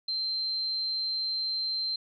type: tone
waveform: sine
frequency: 4128 Hz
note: C8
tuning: 24 cents flat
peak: -28 dBFS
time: 0.08-1.96 s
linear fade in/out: 5 ms
effects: none